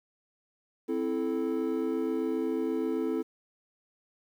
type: chord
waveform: triangle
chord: A minor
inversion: first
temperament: equal with one note detuned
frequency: 261.6 / 329.6 / 436.2 Hz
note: C4 / E4 / A4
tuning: 0 / 0 / -15 cents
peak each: -30 / -29 / -30 dBFS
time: 0.88-3.23 s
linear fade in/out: 20 ms
effects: tanh soft clip ceiling -16 dBFS + 10-bit